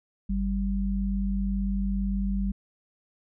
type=tone pair together; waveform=sine; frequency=49.03 / 196 Hz; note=G1 / G3; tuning=+1 / 0 cents; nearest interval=2 octaves; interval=2399 cents; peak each=-27 dBFS; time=0.29-2.52 s; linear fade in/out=10 ms; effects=none